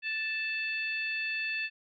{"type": "harmonic tone", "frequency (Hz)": 879, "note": "A5", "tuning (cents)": -2, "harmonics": [2, 3, 4, 5], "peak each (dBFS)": [-36, -32, -45, -45], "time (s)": [0.02, 1.7], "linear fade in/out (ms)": 50, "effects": []}